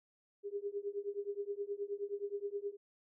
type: tone with tremolo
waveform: sine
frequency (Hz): 404.9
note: G#4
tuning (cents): -44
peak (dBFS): -33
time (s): 0.43-2.77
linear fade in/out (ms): 50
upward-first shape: triangle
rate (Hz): 9.5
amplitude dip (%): 100
effects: none